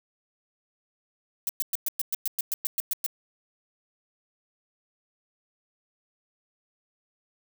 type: noise bursts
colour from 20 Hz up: violet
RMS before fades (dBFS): -27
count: 13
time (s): 1.47-3.063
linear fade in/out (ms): 0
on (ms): 21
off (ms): 110
effects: none